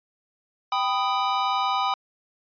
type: chord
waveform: square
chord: G augmented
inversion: none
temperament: equal with one note detuned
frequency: 784 / 994.6 / 1244.5 Hz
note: G5 / B5 / D#6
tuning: 0 / +12 / 0 cents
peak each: -27 dBFS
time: 0.72-1.94 s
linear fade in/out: 2 ms
effects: resampled to 11025 Hz